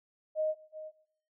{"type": "tone with echo", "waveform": "sine", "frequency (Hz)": 622.3, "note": "D#5", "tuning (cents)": 0, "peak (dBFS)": -27, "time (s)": [0.35, 0.55], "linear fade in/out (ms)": 50, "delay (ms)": 370, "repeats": 1, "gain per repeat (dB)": -13, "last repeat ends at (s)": 0.92, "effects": ["noise-tail reverb RT60 0.7 s tail -19 dB re dry"]}